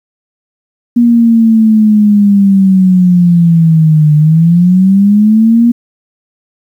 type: linear two-way sweep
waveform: sine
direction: down then up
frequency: 239.6 to 149.3 to 239.6 Hz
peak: -3 dBFS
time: 0.96-5.72 s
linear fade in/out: 10 ms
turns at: 4.15 s
effects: 7-bit